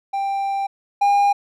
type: tone pair in turn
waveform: triangle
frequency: 789 / 807.9 Hz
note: G5 / G#5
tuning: +11 / -48 cents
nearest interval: unison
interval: 41 cents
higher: second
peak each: -18 / -11 dBFS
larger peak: second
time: 0.13-0.67 / 1.01-1.33 s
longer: first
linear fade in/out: 10 ms
effects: none